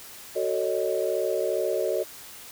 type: chord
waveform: sine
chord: D# half-diminished seventh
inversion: first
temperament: just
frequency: 373.4 / 448 / 560 / 622.3 Hz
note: F#4 / A4 / C#5 / D#5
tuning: +16 / +31 / +18 / 0 cents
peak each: -29 dBFS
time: 0.35-2.04 s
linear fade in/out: 20 ms
effects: white hiss -44 dBFS RMS until 2.51 s